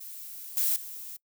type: noise with level steps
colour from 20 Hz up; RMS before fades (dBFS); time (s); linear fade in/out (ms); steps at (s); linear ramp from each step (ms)
violet; -42 / -26 / -41; 0-1.17; 10; 0.57 / 0.76; 2
effects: noise-tail reverb RT60 0.1 s tail -23 dB re dry